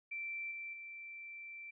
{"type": "tone with level steps", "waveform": "sine", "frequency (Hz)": 2342, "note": "D7", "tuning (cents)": -5, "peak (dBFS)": [-39, -42, -46], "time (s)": [0.11, 1.71], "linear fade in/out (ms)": 10, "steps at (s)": [0.51, 0.73], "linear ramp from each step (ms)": 5, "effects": []}